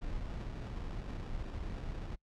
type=noise with sample-and-hold; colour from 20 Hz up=brown; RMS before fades=-40 dBFS; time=0.01-2.16 s; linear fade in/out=20 ms; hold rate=2100 Hz; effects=noise-tail reverb RT60 0.1 s tail -24 dB re dry + low-pass 5000 Hz 12 dB/octave